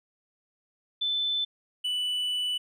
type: tone pair in turn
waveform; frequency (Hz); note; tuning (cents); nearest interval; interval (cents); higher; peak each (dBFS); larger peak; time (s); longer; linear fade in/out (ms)
sine / triangle; 3520 / 2973; A7 / F#7; 0 / +8; minor third; 292; first; -25; neither; 1.01-1.45 / 1.84-2.58; second; 10
effects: none